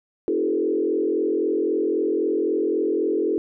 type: tone with frequency modulation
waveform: sine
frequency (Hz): 378.8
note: F#4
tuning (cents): +41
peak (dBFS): -19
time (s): 0.28-3.38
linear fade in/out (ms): 0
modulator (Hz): 43.8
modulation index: 1.7
effects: none